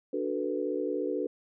sine chord, B minor seventh, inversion first, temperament equal, 293.7 / 370 / 440 / 493.9 Hz, D4 / F#4 / A4 / B4, 0 / 0 / 0 / 0 cents, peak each -34 dBFS, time 0.13-1.27 s, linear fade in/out 5 ms, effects none

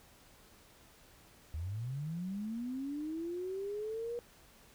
sine linear sweep, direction up, 73.42 to 482 Hz, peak -36 dBFS, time 1.54-4.19 s, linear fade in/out 0 ms, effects pink hiss -61 dBFS RMS until 4.74 s

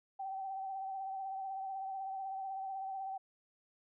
sine tone with vibrato, 772 Hz, G5, 27 cents flat, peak -38 dBFS, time 0.19-3.18 s, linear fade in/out 10 ms, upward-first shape sine, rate 16 Hz, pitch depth 30 cents each way, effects none

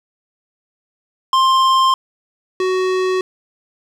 square tone pair in turn, 1053 / 372.3 Hz, C6 / F#4, +11 / +11 cents, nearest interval octave + tritone, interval 1800 cents, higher first, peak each -11 / -16 dBFS, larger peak first, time 1.33-1.94 / 2.6-3.21 s, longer neither, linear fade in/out 2 ms, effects low-pass 5000 Hz 12 dB/octave + 7-bit

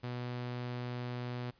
sawtooth tone, 122.9 Hz, B2, 8 cents flat, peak -33 dBFS, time 0.03-1.51 s, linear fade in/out 10 ms, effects pink hiss -68 dBFS RMS until 1.59 s + resampled to 11025 Hz

